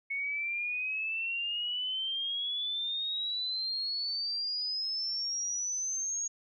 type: exponential sweep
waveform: sine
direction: up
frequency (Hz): 2203 to 6645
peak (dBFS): -31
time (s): 0.1-6.28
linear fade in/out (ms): 10
effects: none